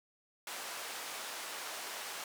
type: band-pass noise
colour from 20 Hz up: pink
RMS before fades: -43 dBFS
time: 0.47-2.24 s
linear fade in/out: 2 ms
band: 690 to 13000 Hz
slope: 12 dB/octave
effects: none